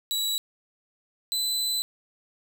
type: tone pair in turn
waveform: sawtooth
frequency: 3910 / 4013 Hz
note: B7 / B7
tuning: -18 / +27 cents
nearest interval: unison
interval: 45 cents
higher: second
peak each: -22 dBFS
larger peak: neither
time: 0.11-0.38 / 1.32-1.82 s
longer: second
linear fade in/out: 0 ms
effects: none

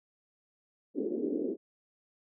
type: band-pass noise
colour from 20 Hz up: white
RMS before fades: -33 dBFS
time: 0.94-1.57 s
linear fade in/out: 50 ms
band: 230 to 450 Hz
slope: 48 dB/octave
effects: none

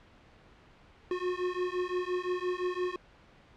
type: beating tone pair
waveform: square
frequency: 358.7 / 364.5 Hz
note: F4 / F#4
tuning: +46 / -26 cents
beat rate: 5.8 Hz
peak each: -34 / -34 dBFS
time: 1.11-2.96 s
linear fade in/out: 2 ms
effects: pink hiss -58 dBFS RMS until 3.56 s + low-pass 3000 Hz 12 dB/octave

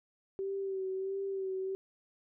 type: tone with vibrato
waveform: sine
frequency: 385.3 Hz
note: G4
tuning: 30 cents flat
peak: -33 dBFS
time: 0.39-1.75 s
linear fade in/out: 0 ms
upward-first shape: sine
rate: 1.5 Hz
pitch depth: 33 cents each way
effects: none

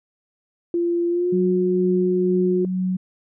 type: tone with pitch glide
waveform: sine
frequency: 344 to 362.8 Hz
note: F4 to F#4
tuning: -26 to -34 cents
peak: -18 dBFS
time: 0.74-2.65 s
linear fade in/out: 2 ms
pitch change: +92 cents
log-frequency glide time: 1.09-1.36 s
type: tone with tremolo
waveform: sine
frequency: 185 Hz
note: F#3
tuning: in tune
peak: -19 dBFS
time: 1.32-2.97 s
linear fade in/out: 10 ms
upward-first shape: sine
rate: 2.1 Hz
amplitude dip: 30%
effects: none

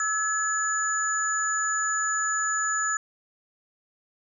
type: tone cluster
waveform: sine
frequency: 1308 / 1693 / 6940 Hz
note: E6 / G#6 / A8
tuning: -14 / +33 / -25 cents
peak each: -28 dBFS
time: 0-2.97 s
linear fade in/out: 2 ms
effects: none

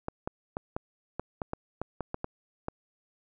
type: clicks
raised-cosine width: 1 ms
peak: -18 dBFS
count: 12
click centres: 0.084 / 0.275 / 0.569 / 0.765 / 1.196 / 1.418 / 1.534 / 1.816 / 2.007 / 2.144 / 2.244 / 2.684 s
effects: none

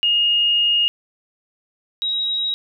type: tone pair in turn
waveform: sine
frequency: 2852 / 3823 Hz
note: F7 / A#7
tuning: +36 / +43 cents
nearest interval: perfect fourth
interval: 507 cents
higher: second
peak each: -14 / -19 dBFS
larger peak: first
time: 0.03-0.88 / 2.02-2.54 s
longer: first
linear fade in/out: 0 ms
effects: none

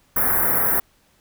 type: band-stop noise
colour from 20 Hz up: white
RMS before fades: -19 dBFS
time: 0.16-0.8 s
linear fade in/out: 5 ms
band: 1900 to 11000 Hz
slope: 48 dB/octave
effects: pink hiss -60 dBFS RMS until 1.2 s

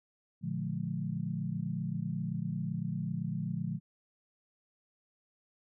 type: chord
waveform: sine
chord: Bb dominant seventh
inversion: none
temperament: equal with one note detuned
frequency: 116.54 / 146.83 / 174.61 / 212.3 Hz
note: Bb2 / D3 / F3 / Ab3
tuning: 0 / 0 / 0 / +38 cents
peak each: -40 / -37 / -36 / -40 dBFS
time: 0.41-3.8 s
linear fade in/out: 50 ms
effects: none

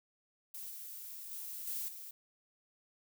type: noise with level steps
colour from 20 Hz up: violet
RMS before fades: -45 / -47 / -44 / -39 / -48 dBFS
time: 0.54-2.11 s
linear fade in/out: 5 ms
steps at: 0.7 / 1.31 / 1.67 / 1.88 s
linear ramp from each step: 5 ms
effects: none

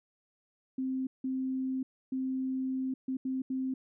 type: tone bursts at uneven times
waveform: sine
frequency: 261.6 Hz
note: C4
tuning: in tune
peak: -30 dBFS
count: 6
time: 0.78-1.07 / 1.24-1.83 / 2.12-2.94 / 3.08-3.17 / 3.25-3.42 / 3.5-3.74 s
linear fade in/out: 5 ms
effects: none

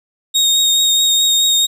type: tone with vibrato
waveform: 30% pulse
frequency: 3729 Hz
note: A#7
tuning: in tune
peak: -8 dBFS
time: 0.34-1.67 s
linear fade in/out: 20 ms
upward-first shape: triangle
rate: 4.7 Hz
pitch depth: 22 cents each way
effects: none

